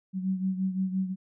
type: beating tone pair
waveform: sine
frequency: 187.6 / 193.4 Hz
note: F#3 / G3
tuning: +24 / -23 cents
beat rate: 5.8 Hz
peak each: -27 / -33 dBFS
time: 0.13-1.16 s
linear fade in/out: 50 ms
effects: none

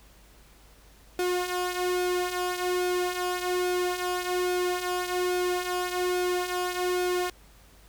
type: tone with flanger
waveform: sawtooth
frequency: 360 Hz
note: F#4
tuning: 47 cents flat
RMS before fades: -28 dBFS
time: 1.19-7.3 s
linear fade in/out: 2 ms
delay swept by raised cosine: 1 to 3.3 ms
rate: 1.2 Hz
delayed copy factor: -0.55
effects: added 50 Hz sine -54 dBFS peak until 7.88 s + pink hiss -57 dBFS RMS until 7.88 s

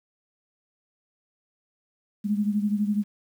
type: beating tone pair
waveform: sine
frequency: 205.2 / 217.2 Hz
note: G#3 / A3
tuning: -21 / -22 cents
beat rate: 12 Hz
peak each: -23 / -28 dBFS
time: 2.24-3.04 s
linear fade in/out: 20 ms
effects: 9-bit

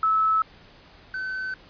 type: tone pair in turn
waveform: sine / triangle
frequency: 1302 / 1523.6 Hz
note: E6 / G6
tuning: -22 / -50 cents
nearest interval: minor third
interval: 272 cents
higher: second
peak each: -18 / -26 dBFS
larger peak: first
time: 0.03-0.42 / 1.14-1.54 s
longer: second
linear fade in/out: 2 ms
effects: pink hiss -51 dBFS RMS until 1.69 s + resampled to 11025 Hz

